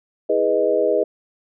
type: chord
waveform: sine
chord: E major seventh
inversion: none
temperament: equal with one note detuned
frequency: 326 / 415.3 / 493.9 / 622.3 Hz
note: E4 / G#4 / B4 / D#5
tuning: -19 / 0 / 0 / 0 cents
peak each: -26 / -20 / -20 / -20 dBFS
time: 0.29-1.04 s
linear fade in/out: 10 ms
effects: none